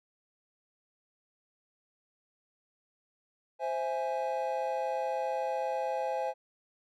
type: chord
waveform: triangle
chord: C augmented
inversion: none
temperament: equal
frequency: 523.3 / 659.3 / 830.6 Hz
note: C5 / E5 / G#5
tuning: 0 / 0 / 0 cents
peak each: -32 / -34 / -32 dBFS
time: 3.59-6.34 s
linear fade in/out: 50 ms
effects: none